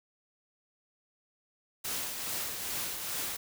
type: noise with tremolo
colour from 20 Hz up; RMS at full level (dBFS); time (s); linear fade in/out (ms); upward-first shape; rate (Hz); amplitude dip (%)
white; -34; 1.84-3.37; 10; triangle; 2.4; 45
effects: none